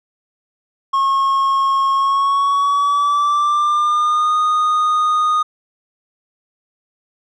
triangle tone with pitch glide, 1087 to 1234.3 Hz, C#6 to D#6, -34 to -14 cents, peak -11 dBFS, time 0.93-5.43 s, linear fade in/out 10 ms, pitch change +220 cents, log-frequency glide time 1.93-4.37 s, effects resampled to 22050 Hz

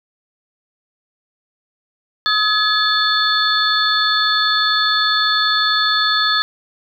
sine tone cluster, 1273 / 1698 / 3537 / 4366 Hz, D#6 / G#6 / A7 / C#8, +39 / +38 / +8 / -27 cents, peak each -19 dBFS, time 2.26-6.42 s, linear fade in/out 0 ms, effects 8-bit

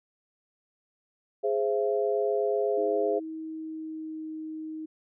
sine chord, Ab augmented, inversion none, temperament equal with one note detuned, 415.3 / 523.3 / 672.7 Hz, Ab4 / C5 / E5, 0 / 0 / +35 cents, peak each -26 / -30 / -30 dBFS, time 1.43-3.2 s, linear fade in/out 20 ms
sine tone with pitch glide, 319.5 to 314 Hz, D#4 to D#4, +46 to +16 cents, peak -34 dBFS, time 2.77-4.86 s, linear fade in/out 10 ms, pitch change -30 cents, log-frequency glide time 3.1-4.28 s
effects none

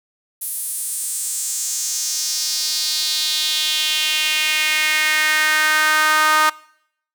sawtooth tone with high-pass filter sweep, 308.7 Hz, D#4, 14 cents flat, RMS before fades -19 dBFS, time 0.41-6.5 s, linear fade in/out 10 ms, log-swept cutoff 11000 to 1200 Hz, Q 2.9, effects noise-tail reverb RT60 0.7 s tail -23 dB re dry

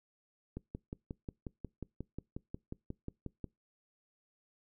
click train, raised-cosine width 3 ms, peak -27 dBFS, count 17, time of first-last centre 0.57-3.443 s, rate 5.57 Hz, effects noise-tail reverb RT60 0.2 s tail -24 dB re dry

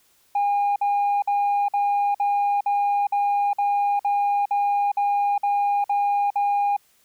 sine tone bursts, 812 Hz, G#5, 39 cents flat, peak -16 dBFS, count 14, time 0.35-6.766 s, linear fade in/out 5 ms, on 410 ms, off 52 ms, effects tanh soft clip ceiling -17 dBFS + white hiss -61 dBFS RMS until 7.04 s

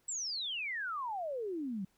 sine exponential sweep, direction down, 7902 to 181 Hz, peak -35 dBFS, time 0.08-1.85 s, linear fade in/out 5 ms, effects pink hiss -73 dBFS RMS until 1.97 s

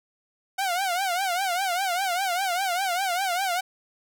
sawtooth tone with vibrato, 740 Hz, F#5, in tune, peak -20 dBFS, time 0.58-3.61 s, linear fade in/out 10 ms, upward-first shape triangle, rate 5 Hz, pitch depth 150 cents each way, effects none

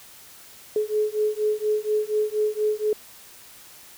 sine beating tone pair, 423.6 / 427.8 Hz, G#4 / A4, +34 / -49 cents, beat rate 4.2 Hz, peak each -24 dBFS, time 0.76-2.93 s, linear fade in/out 2 ms, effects white hiss -47 dBFS RMS until 3.97 s

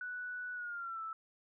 sine tone with pitch glide, 1480 to 1318.5 Hz, F#6 to E6, 0 to 0 cents, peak -39 dBFS, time 0.01-1.13 s, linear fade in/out 2 ms, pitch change -200 cents, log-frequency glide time 0.54-1.02 s, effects none

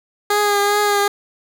15% pulse tone with vibrato, 410.2 Hz, G#4, 21 cents flat, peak -8 dBFS, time 0.3-1.08 s, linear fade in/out 5 ms, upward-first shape triangle, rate 2.5 Hz, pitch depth 29 cents each way, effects none

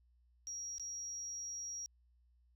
sine tone with dropouts, 5670 Hz, F8, 25 cents sharp, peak -40 dBFS, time 0.47-1.86 s, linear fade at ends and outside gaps 0 ms, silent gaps 0.782-0.797 s, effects tanh soft clip ceiling -37 dBFS + added 60 Hz sine -67 dBFS peak until 2.55 s

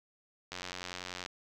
click train, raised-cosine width 0.2 ms, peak -22 dBFS, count 68, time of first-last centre 0.52-1.261 s, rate 90.4 Hz, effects none

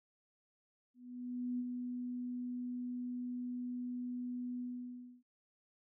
sine tone with ADSR envelope, 246.9 Hz, B3, in tune, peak -34 dBFS, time 0.94-5.23 s, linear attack 650 ms, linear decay 45 ms, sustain -4 dB, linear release 630 ms, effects none

